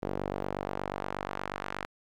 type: tone with band-pass filter sweep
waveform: sawtooth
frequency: 48.39 Hz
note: G1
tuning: 22 cents flat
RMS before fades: -36 dBFS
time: 0.02-1.86 s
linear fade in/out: 10 ms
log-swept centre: 470 to 1500 Hz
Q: 1
effects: 10-bit